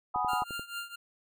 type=chord; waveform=sine; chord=G# minor seventh; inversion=third; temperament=equal; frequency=740 / 830.6 / 987.8 / 1244.5 Hz; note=F#5 / G#5 / B5 / D#6; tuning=0 / 0 / 0 / 0 cents; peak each=-33 dBFS; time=0.14-0.44 s; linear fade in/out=10 ms
type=click train; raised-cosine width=2 ms; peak=-29 dBFS; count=6; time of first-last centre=0.16-0.595 s; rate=11.5 Hz
type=tone with tremolo; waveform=25% pulse; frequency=1396.9 Hz; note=F6; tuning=in tune; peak=-30 dBFS; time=0.28-0.96 s; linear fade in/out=10 ms; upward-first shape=triangle; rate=4.5 Hz; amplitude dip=90%
effects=none